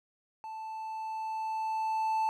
triangle tone with level ramp, 880 Hz, A5, in tune, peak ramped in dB -37 to -24 dBFS, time 0.44-2.29 s, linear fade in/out 0 ms, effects none

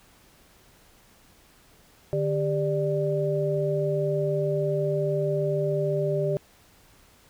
sine tone cluster, 149.2 / 397.2 / 591 Hz, D3 / G4 / D5, +28 / +23 / +11 cents, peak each -27 dBFS, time 2.13-6.37 s, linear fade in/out 0 ms, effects pink hiss -57 dBFS RMS until 7.29 s

